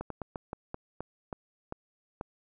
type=slowing click train; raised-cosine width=1 ms; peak=-22 dBFS; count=10; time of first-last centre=0.01-2.211 s; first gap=93 ms; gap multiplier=1.23; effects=none